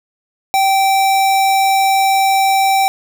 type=tone; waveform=square; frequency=777 Hz; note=G5; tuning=16 cents flat; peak=-11 dBFS; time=0.54-2.88 s; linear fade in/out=0 ms; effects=none